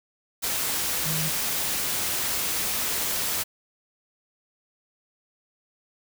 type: tone in noise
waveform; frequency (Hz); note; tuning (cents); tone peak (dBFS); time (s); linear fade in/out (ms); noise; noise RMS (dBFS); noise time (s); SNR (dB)
sine; 157.2; D#3; +18; -29; 1.05-1.3; 20; white; -27; 0.42-3.44; -5
effects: none